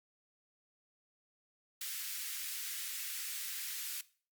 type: high-pass noise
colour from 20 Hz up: white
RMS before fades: -41 dBFS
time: 1.81-4.01 s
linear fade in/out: 2 ms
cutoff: 1600 Hz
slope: 24 dB/octave
effects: noise-tail reverb RT60 0.4 s tail -18 dB re dry + Opus 48 kbps